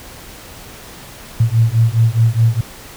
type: beating tone pair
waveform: sine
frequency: 111.8 / 116.6 Hz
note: A2 / A#2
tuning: +28 / +1 cents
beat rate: 4.8 Hz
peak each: -13 dBFS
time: 1.4-2.61 s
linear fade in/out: 5 ms
effects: pink hiss -36 dBFS RMS until 2.96 s